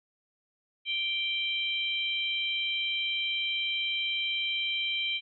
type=harmonic tone; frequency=784 Hz; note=G5; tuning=in tune; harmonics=3 / 4 / 5; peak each=-32 / -30 / -40 dBFS; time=0.85-5.21 s; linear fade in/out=50 ms; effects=none